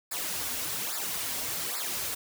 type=noise with flanger; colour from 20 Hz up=white; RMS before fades=-33 dBFS; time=0.11-2.15 s; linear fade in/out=10 ms; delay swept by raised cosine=0.32 to 6.02 ms; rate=1.2 Hz; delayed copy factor=-1; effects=none